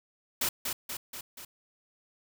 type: noise with echo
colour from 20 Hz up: white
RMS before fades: -29 dBFS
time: 0.41-0.49 s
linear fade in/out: 5 ms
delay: 240 ms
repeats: 4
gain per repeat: -4 dB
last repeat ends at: 1.45 s
effects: none